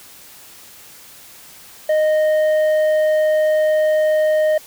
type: tone with tanh clipping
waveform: sine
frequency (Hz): 618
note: D#5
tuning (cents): -12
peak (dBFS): -14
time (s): 1.89-4.58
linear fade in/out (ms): 5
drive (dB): 6
effects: white hiss -42 dBFS RMS until 4.66 s